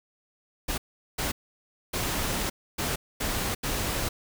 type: noise bursts at uneven times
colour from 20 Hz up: pink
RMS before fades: -29 dBFS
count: 6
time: 0.68-0.78 / 1.18-1.32 / 1.93-2.5 / 2.78-2.96 / 3.2-3.55 / 3.63-4.09 s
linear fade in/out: 10 ms
effects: none